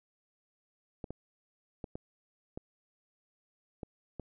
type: clicks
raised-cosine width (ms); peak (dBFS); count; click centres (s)
2; -26; 7; 1.042 / 1.106 / 1.842 / 1.955 / 2.575 / 3.832 / 4.197
effects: none